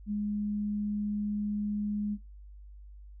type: tone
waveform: sine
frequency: 207.7 Hz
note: G#3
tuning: in tune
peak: -29 dBFS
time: 0.06-2.18 s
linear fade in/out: 50 ms
effects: noise-tail reverb RT60 0.2 s tail -19 dB re dry + added 50 Hz sine -46 dBFS peak until 3.2 s